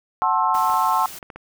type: chord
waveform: sine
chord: F# half-diminished seventh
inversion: none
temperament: equal with one note detuned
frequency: 740 / 880 / 1064.2 / 1318.5 Hz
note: F#5 / A5 / C6 / E6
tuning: 0 / 0 / +29 / 0 cents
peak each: -24 / -21 / -20 / -25 dBFS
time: 0.22-1.06 s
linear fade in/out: 0 ms
type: noise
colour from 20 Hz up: white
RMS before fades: -37 dBFS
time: 0.54-1.19 s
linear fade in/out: 5 ms
type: clicks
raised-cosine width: 0.5 ms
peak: -22 dBFS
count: 6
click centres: 0.55 / 0.699 / 0.739 / 1.228 / 1.302 / 1.36 s
effects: none